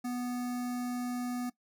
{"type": "tone with notch filter", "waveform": "square", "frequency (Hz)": 246.1, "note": "B3", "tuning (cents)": -6, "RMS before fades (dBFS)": -35, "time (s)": [0.04, 1.5], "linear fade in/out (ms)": 10, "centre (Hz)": 3100, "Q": 1.3, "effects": ["noise-tail reverb RT60 0.1 s tail -19 dB re dry"]}